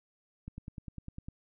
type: click train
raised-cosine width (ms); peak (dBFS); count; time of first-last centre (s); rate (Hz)
5; -29; 9; 0.48-1.285; 9.94
effects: none